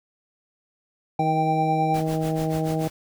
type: tone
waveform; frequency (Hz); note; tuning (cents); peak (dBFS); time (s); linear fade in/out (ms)
triangle; 784; G5; 0; -20; 1.19-2; 5
type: harmonic tone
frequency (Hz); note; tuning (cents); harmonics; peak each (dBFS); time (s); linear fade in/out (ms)
158.7; D#3; +35; 1 / 2 / 3 / 4 / 5; -25 / -28 / -30 / -31 / -32; 1.19-2.88; 5
type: noise with tremolo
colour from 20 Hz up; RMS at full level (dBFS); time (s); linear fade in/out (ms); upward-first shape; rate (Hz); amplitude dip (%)
pink; -36; 1.94-2.9; 2; sine; 6.9; 85
effects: none